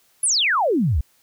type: exponential sweep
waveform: sine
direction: down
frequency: 11320 to 58.27 Hz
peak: -16 dBFS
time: 0.23-1.01 s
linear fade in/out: 5 ms
effects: white hiss -60 dBFS RMS until 1.22 s